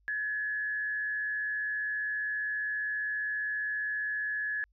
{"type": "tone with frequency modulation", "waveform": "sine", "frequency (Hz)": 1700, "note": "G#6", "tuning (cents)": 40, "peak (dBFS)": -30, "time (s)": [0.08, 4.64], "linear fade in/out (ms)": 0, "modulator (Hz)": 115, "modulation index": 0.39, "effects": ["added 50 Hz sine -65 dBFS peak until 4.72 s"]}